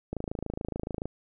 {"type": "click train", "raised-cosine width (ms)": 2, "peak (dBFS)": -19, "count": 26, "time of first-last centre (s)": [0.13, 1.056], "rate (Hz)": 27, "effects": []}